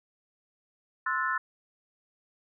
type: chord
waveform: sine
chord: F# half-diminished seventh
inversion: second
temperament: equal with one note detuned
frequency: 1046.5 / 1318.5 / 1462.1 / 1760 Hz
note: C6 / E6 / F#6 / A6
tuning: 0 / 0 / -21 / 0 cents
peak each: -32 dBFS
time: 1.06-1.38 s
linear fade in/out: 5 ms
effects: none